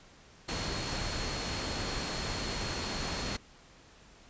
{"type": "tone in noise", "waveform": "sine", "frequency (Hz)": 4300, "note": "C8", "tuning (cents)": 47, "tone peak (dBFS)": -42, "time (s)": [0.48, 3.37], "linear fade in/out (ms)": 10, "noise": "pink", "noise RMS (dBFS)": -35, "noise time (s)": [0.48, 3.37], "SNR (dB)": -10, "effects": ["pink hiss -57 dBFS RMS until 4.29 s", "resampled to 16000 Hz"]}